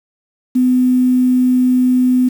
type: tone with quantisation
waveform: sine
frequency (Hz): 252.4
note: B3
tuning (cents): +38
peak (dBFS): -9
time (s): 0.55-2.29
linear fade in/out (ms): 10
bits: 6
effects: none